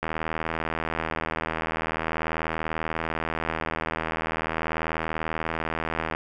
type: click train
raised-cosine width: 0.5 ms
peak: -12 dBFS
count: 493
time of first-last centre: 0.03-6.149 s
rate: 80.4 Hz
effects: none